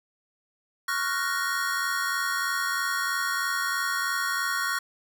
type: chord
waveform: square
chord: Gb major seventh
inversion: second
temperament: equal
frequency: 1108.7 / 1396.9 / 1480 / 1864.7 Hz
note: Db6 / F6 / Gb6 / Bb6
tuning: 0 / 0 / 0 / 0 cents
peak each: -32 dBFS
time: 0.88-4.79 s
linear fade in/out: 5 ms
effects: none